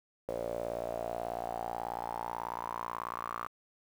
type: tone with band-pass filter sweep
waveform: sawtooth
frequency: 58.27 Hz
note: A#1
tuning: in tune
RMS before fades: -38 dBFS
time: 0.28-3.48 s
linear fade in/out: 5 ms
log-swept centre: 540 to 1200 Hz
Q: 6.9
effects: 9-bit